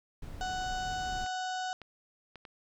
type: noise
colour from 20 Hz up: brown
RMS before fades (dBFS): -42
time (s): 0.22-1.25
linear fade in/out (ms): 5
type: harmonic tone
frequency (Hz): 742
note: F#5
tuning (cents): +5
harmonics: 1 / 2 / 4 / 5 / 6 / 7 / 8 / 9 / 10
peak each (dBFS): -34 / -40 / -46 / -48 / -50 / -51 / -52 / -53 / -54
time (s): 0.41-1.73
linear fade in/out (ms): 0
type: clicks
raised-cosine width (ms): 0.3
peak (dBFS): -31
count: 4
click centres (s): 1.263 / 1.817 / 2.357 / 2.452
effects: none